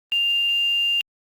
sine tone with quantisation, 2797 Hz, F7, 2 cents sharp, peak -18 dBFS, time 0.12-1.01 s, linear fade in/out 0 ms, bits 7, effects Opus 24 kbps

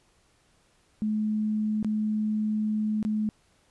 sine tone with dropouts, 214.1 Hz, A3, 47 cents flat, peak -24 dBFS, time 1.02-3.29 s, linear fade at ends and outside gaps 0 ms, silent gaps 1.828-1.846 / 3.028-3.05 s, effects pink hiss -65 dBFS RMS until 3.7 s + resampled to 24000 Hz

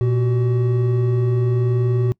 triangle tone pair together, 119.1 / 378.1 Hz, A#2 / F#4, +38 / +38 cents, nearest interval octave + minor sixth, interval 2000 cents, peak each -14 / -21 dBFS, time 0.01-2.12 s, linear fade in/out 0 ms, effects noise-tail reverb RT60 0.1 s tail -24 dB re dry

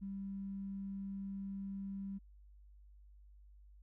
triangle tone with tanh clipping, 196 Hz, G3, in tune, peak -40 dBFS, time 0.01-2.19 s, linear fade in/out 20 ms, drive 3 dB, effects added 50 Hz sine -57 dBFS peak until 3.82 s

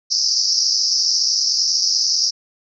white band-pass noise, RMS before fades -18 dBFS, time 0.1-2.31 s, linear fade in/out 20 ms, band 4800 to 5700 Hz, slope 96 dB/octave, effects none

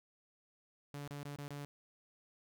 sawtooth tone with dropouts, 143.8 Hz, D3, 36 cents flat, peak -39 dBFS, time 0.94-1.65 s, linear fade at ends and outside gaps 0 ms, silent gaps 1.076-1.108 / 1.231-1.252 / 1.36-1.386 / 1.48-1.506 s, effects none

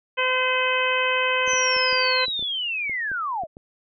harmonic tone, 512 Hz, C5, 38 cents flat, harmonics 1 / 2 / 3 / 4 / 5 / 6, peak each -26 / -26 / -27 / -28 / -25 / -29 dBFS, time 0.17-2.26 s, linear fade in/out 20 ms
sine linear sweep, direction down, 6190 to 587.3 Hz, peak -24 dBFS, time 1.46-3.47 s, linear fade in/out 50 ms
clicks, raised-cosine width 2 ms, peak -28 dBFS, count 11, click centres 1.477 / 1.534 / 1.765 / 1.928 / 2.282 / 2.394 / 2.426 / 2.896 / 3.116 / 3.436 / 3.569 s
effects none

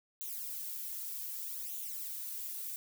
violet noise with flanger, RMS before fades -41 dBFS, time 0.21-2.76 s, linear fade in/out 0 ms, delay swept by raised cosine 0.29 to 2.89 ms, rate 0.64 Hz, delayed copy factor +0.9, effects none

